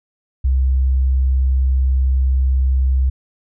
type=tone; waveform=sine; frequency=65.41 Hz; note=C2; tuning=in tune; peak=-12 dBFS; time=0.44-3.1 s; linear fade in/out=10 ms; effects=none